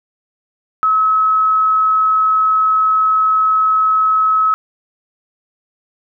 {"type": "tone", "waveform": "sine", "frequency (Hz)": 1287, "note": "E6", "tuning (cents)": -42, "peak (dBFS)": -10, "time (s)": [0.83, 4.54], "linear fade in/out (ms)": 0, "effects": []}